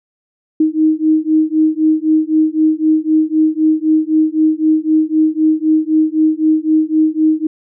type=beating tone pair; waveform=sine; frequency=311.1 / 315 Hz; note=D#4 / D#4; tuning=0 / +21 cents; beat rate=3.9 Hz; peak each=-13 dBFS; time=0.6-7.47 s; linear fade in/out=5 ms; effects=none